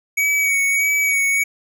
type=tone with vibrato; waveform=square; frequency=2255 Hz; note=C#7; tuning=29 cents sharp; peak=-16 dBFS; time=0.17-1.44 s; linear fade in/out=10 ms; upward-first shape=sine; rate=1.6 Hz; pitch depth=26 cents each way; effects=none